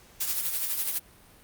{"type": "noise with tremolo", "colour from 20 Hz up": "blue", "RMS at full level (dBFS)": -27, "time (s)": [0.2, 0.99], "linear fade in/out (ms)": 10, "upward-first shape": "sine", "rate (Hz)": 12, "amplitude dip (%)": 50, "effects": ["pink hiss -55 dBFS RMS until 1.43 s", "Opus 48 kbps"]}